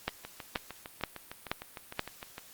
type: two click trains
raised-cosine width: 0.3 ms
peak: -24 / -13 dBFS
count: 15 / 5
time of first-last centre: 0.25-2.381 / 0.08-1.994 s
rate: 6.57 / 2.09 Hz
effects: white hiss -54 dBFS RMS until 2.53 s + Opus 48 kbps